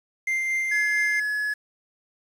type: tone with tremolo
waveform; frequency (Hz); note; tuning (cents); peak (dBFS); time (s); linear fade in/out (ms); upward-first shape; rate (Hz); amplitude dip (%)
triangle; 2093; C7; 0; -20; 0.27-1.2; 5; sine; 4.4; 25
type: tone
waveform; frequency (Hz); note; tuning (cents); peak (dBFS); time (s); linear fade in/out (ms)
triangle; 1698; G#6; +38; -22; 0.71-1.54; 10
effects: resampled to 32000 Hz + 8-bit